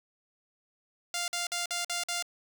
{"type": "tone bursts", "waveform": "5% pulse", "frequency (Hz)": 698.5, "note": "F5", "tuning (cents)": 0, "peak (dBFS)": -19, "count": 6, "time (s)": [1.14, 2.225], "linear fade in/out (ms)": 2, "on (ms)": 140, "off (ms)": 49, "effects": []}